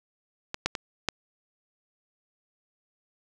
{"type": "clicks", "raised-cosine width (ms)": 0.2, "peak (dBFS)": [-14, -7, -13, -7], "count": 4, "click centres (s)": [0.544, 0.66, 0.752, 1.087], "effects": []}